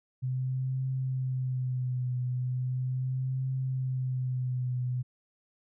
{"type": "tone with vibrato", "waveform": "sine", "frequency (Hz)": 128.2, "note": "C3", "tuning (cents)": -35, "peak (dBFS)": -28, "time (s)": [0.22, 5.03], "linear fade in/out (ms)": 20, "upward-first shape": "triangle", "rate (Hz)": 0.38, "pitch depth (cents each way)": 45, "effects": []}